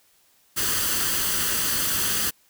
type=noise with comb filter; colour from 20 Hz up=white; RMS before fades=-24 dBFS; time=0.56-2.31 s; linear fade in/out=20 ms; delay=0.65 ms; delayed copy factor=+0.55; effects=white hiss -61 dBFS RMS until 2.49 s